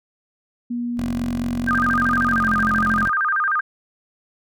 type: tone with pitch glide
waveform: sine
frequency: 240 to 216.3 Hz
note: B3 to A3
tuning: -49 to -29 cents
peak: -22 dBFS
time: 0.7-3.05 s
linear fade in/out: 10 ms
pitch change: -180 cents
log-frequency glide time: 2.26-2.5 s
type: tone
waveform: 10% pulse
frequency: 44.71 Hz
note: F1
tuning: 41 cents sharp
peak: -19 dBFS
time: 0.97-3.1 s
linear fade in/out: 20 ms
type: tone with vibrato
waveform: sine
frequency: 1392 Hz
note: F6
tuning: 6 cents flat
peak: -17 dBFS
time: 1.67-3.61 s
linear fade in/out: 10 ms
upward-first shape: square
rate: 13 Hz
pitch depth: 220 cents each way
effects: none